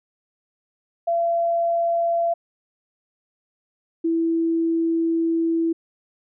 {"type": "tone pair in turn", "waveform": "sine", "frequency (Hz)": [679, 330], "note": ["F5", "E4"], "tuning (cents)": [-49, 2], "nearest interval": "octave", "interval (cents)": 1249, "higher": "first", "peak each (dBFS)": -18, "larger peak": "neither", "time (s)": [[1.07, 2.34], [4.04, 5.73]], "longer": "second", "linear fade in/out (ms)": 10, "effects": []}